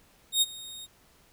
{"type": "tone with ADSR envelope", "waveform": "sawtooth", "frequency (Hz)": 3720, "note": "A#7", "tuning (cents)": -4, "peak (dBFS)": -16, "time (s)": [0.32, 0.87], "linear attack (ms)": 97, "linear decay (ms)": 32, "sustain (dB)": -21, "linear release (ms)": 29, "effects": ["pink hiss -61 dBFS RMS until 1.32 s"]}